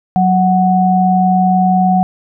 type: tone pair together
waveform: sine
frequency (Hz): 185 / 741.2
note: F#3 / F#5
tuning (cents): 0 / +3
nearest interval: 2 octaves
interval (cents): 2403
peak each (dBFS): -11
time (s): 0.16-2.03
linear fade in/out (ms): 0
effects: none